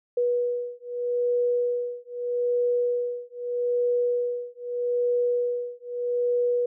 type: beating tone pair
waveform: sine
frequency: 485.9 / 486.7 Hz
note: B4 / B4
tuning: -28 / -25 cents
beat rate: 0.8 Hz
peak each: -26 dBFS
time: 0.17-6.66 s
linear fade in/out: 5 ms
effects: none